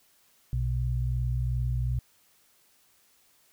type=tone pair together; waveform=sine; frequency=60.83 / 123.47 Hz; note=B1 / B2; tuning=-26 / 0 cents; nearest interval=octave; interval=1226 cents; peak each=-28 dBFS; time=0.53-1.99 s; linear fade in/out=0 ms; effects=white hiss -64 dBFS RMS until 3.52 s